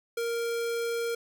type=tone; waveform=square; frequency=466.2 Hz; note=A#4; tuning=in tune; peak=-29 dBFS; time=0.17-1.15 s; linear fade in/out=5 ms; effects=none